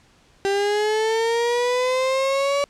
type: linear sweep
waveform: 35% pulse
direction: up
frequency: 392 to 570 Hz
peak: -17 dBFS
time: 0.45-2.64 s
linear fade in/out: 0 ms
effects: pink hiss -56 dBFS RMS until 2.69 s + low-pass 7000 Hz 12 dB/octave